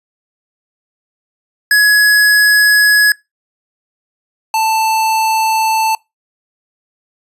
square tone pair in turn, 1683 / 883.8 Hz, G#6 / A5, +23 / +7 cents, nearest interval major seventh, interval 1116 cents, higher first, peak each -7 / -12 dBFS, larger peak first, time 1.71-3.12 / 4.54-5.95 s, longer neither, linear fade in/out 2 ms, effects noise-tail reverb RT60 0.2 s tail -23 dB re dry + resampled to 32000 Hz

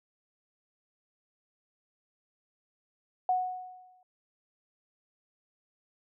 sine tone with exponential decay, 736 Hz, F#5, 9 cents flat, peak -22 dBFS, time 3.29-4.03 s, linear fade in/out 2 ms, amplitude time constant 160 ms, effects none

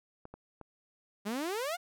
clicks, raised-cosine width 1 ms, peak -32 dBFS, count 3, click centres 0.254 / 0.34 / 0.613 s
sawtooth exponential sweep, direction up, 196 to 740 Hz, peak -29 dBFS, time 1.25-1.77 s, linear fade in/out 20 ms
effects none

